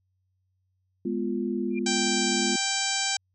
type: chord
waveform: sine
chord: F diminished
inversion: first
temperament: equal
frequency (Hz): 207.7 / 246.9 / 349.2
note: Ab3 / Cb4 / F4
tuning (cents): 0 / 0 / 0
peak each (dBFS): -30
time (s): 1.05-2.56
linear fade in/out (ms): 5
type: tone with exponential growth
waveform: sine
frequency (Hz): 2393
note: D7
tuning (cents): +32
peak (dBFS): -32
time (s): 1.7-1.79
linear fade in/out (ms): 5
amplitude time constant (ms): 19
type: harmonic tone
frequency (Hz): 784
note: G5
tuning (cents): 0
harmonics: 1 / 2 / 3 / 4 / 5 / 6 / 7 / 8 / 9 / 10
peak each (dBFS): -34 / -34 / -34 / -34 / -34 / -34 / -34 / -34 / -34 / -34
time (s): 1.86-3.17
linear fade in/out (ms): 5
effects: added 93 Hz sine -70 dBFS peak until 3.34 s